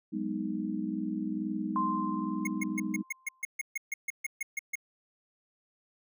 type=chord; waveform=sine; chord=G# minor seventh; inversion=third; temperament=just; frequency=186.89 / 207.7 / 249.2 / 311.5 Hz; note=F#3 / G#3 / B3 / D#4; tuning=+18 / 0 / +16 / +2 cents; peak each=-38 / -35 / -38 / -35 dBFS; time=0.12-3.03 s; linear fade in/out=20 ms
type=tone with exponential decay; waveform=sine; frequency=1044 Hz; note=C6; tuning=4 cents flat; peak=-26 dBFS; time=1.76-3.42 s; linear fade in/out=1 ms; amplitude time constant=360 ms
type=tone bursts; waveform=square; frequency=2161 Hz; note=C#7; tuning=45 cents flat; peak=-31 dBFS; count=15; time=2.45-4.755 s; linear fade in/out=5 ms; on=23 ms; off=140 ms
effects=none